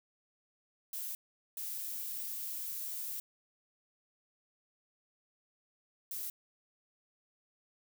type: noise bursts at uneven times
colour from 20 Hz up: violet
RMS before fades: -40 dBFS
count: 3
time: 0.93-1.15 / 1.57-3.2 / 6.11-6.3 s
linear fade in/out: 2 ms
effects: none